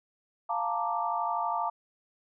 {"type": "chord", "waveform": "sine", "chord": "Bb major seventh", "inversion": "second", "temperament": "equal", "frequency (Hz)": [698.5, 880, 932.3, 1174.7], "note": ["F5", "A5", "Bb5", "D6"], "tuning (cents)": [0, 0, 0, 0], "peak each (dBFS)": -33, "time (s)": [0.49, 1.7], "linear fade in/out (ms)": 10, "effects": []}